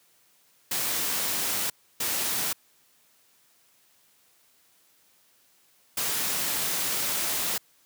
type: noise bursts at uneven times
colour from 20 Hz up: white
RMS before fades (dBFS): -28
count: 3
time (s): 0.71-1.7 / 2-2.53 / 5.97-7.58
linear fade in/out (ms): 5
effects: white hiss -63 dBFS RMS until 7.85 s + high-pass 100 Hz 12 dB/octave